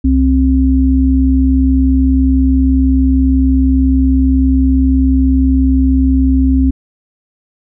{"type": "tone pair together", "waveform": "sine", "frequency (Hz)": [66, 264.2], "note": ["C2", "C4"], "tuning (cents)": [16, 17], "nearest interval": "2 octaves", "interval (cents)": 2401, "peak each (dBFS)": -10, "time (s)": [0.04, 6.71], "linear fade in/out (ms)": 10, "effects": []}